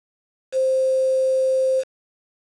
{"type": "tone with quantisation", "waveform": "sine", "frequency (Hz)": 524, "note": "C5", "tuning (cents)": 2, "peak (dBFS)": -16, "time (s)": [0.52, 1.84], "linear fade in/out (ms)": 50, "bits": 6, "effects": ["resampled to 22050 Hz"]}